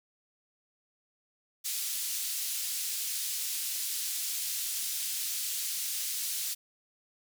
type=band-pass noise; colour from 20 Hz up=white; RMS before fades=-34 dBFS; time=1.64-6.55 s; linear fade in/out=20 ms; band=3500 to 15000 Hz; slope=12 dB/octave; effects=none

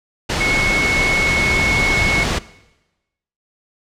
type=tone in noise; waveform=sine; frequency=2196 Hz; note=C#7; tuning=17 cents flat; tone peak=-16 dBFS; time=0.4-2.24 s; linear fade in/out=10 ms; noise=pink; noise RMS=-19 dBFS; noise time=0.29-2.39 s; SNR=0 dB; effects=noise-tail reverb RT60 1.0 s tail -19 dB re dry + low-pass 6000 Hz 12 dB/octave

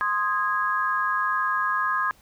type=chord; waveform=sine; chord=Ab major; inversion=first; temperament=equal with one note detuned; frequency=1046.5 / 1244.5 / 1649.7 Hz; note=C6 / Eb6 / Ab6; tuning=0 / 0 / -12 cents; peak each=-26 dBFS; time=0.01-2.11 s; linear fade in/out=0 ms; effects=pink hiss -57 dBFS RMS until 2.21 s

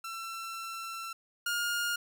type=tone pair in turn; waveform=sawtooth; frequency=1345 / 1418.5 Hz; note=E6 / F6; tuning=+34 / +27 cents; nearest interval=minor second; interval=93 cents; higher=second; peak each=-34 / -26 dBFS; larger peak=second; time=0.04-1.13 / 1.46-1.96 s; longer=first; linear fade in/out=5 ms; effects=none

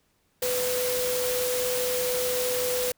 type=tone in noise; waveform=sine; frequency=499 Hz; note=B4; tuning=18 cents sharp; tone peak=-26 dBFS; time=0.42-2.92 s; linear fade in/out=5 ms; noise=white; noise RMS=-30 dBFS; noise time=0.42-2.92 s; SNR=+1 dB; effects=pink hiss -69 dBFS RMS until 2.97 s

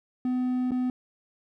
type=tone with dropouts; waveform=triangle; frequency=252 Hz; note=B3; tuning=35 cents sharp; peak=-22 dBFS; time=0.25-0.9 s; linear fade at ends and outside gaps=2 ms; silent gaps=0.709-0.717 s; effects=none

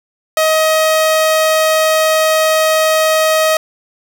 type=tone; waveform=sawtooth; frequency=631 Hz; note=D#5; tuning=24 cents sharp; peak=-6 dBFS; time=0.37-3.57 s; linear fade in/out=2 ms; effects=none

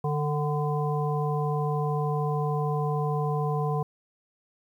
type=harmonic tone with a mistuned harmonic; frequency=148.9 Hz; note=D3; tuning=24 cents sharp; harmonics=1 / 3 / 5 / 7; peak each=-26 / -31 / -33 / -34 dBFS; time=0.04-3.83 s; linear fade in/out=5 ms; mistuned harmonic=7; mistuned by=-38 cents; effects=10-bit

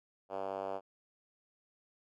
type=tone with band-pass filter; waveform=5% pulse; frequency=96.9 Hz; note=G2; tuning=20 cents flat; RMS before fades=-39 dBFS; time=0.29-0.81 s; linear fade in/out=50 ms; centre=620 Hz; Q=2.1; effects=none

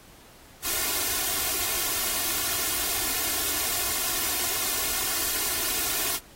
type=noise with comb filter; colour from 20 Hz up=white; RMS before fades=-27 dBFS; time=0.62-6.2 s; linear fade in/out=50 ms; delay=2.8 ms; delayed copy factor=+1; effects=pink hiss -52 dBFS RMS until 6.35 s + AAC 48 kbps

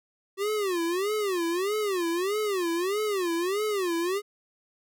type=tone with vibrato; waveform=square; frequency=378.7 Hz; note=F#4; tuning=40 cents sharp; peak=-26 dBFS; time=0.37-4.22 s; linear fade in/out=50 ms; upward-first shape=sine; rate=1.6 Hz; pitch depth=220 cents each way; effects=none

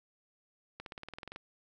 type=accelerating click train; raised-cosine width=0.3 ms; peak=-27 dBFS; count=12; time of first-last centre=0.8-1.361 s; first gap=62 ms; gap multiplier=0.96; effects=none

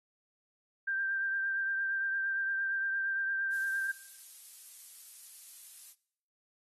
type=tone with vibrato; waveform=sine; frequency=1578 Hz; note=G6; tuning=11 cents sharp; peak=-30 dBFS; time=0.87-3.92 s; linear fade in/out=10 ms; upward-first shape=triangle; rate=8.7 Hz; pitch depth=24 cents each way
type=noise; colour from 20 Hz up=violet; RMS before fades=-47 dBFS; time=3.5-5.95 s; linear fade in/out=50 ms
effects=noise-tail reverb RT60 0.7 s tail -21 dB re dry + AAC 32 kbps

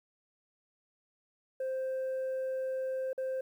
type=tone with dropouts; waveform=sine; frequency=523.3 Hz; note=C5; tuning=in tune; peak=-29 dBFS; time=1.6-3.41 s; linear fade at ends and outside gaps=5 ms; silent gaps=3.131-3.178 s; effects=tanh soft clip ceiling -31 dBFS + 11-bit

